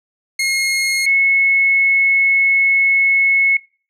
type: tone pair in turn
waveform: sawtooth / sine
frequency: 2152 / 2190 Hz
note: C7 / C#7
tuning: +48 / -22 cents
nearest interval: unison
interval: 30 cents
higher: second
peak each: -12 / -11 dBFS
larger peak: second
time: 0.39-1.06 / 1.06-3.57 s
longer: second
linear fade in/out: 5 ms
effects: noise-tail reverb RT60 0.4 s tail -22 dB re dry + low-pass 11000 Hz 12 dB/octave